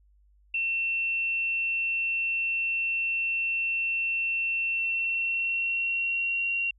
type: tone with pitch glide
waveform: sine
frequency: 2700 to 2750 Hz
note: E7 to F7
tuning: +41 to -27 cents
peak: -25 dBFS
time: 0.54-6.71 s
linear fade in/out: 5 ms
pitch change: +32 cents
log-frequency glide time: 4.72-6.49 s
effects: added 50 Hz sine -58 dBFS peak until 6.78 s